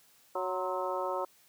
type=harmonic tone with a mistuned harmonic; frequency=185 Hz; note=F#3; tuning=in tune; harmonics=2 / 3 / 4 / 5 / 6 / 7; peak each=-38 / -35 / -40 / -37 / -39 / -40 dBFS; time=0.35-1.25 s; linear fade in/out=5 ms; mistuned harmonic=6; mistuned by=-83 cents; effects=white hiss -63 dBFS RMS until 1.48 s + high-pass 100 Hz 12 dB/octave